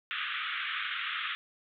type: band-pass noise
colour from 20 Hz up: pink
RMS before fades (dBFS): -35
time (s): 0.11-1.35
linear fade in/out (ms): 0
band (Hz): 1200 to 3600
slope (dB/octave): 96
effects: none